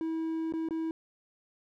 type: tone with dropouts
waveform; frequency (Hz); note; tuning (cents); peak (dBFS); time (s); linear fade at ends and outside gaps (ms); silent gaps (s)
triangle; 323.5; E4; -32; -28; 0.01-0.91; 1; 0.524-0.537 / 0.687-0.708
effects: none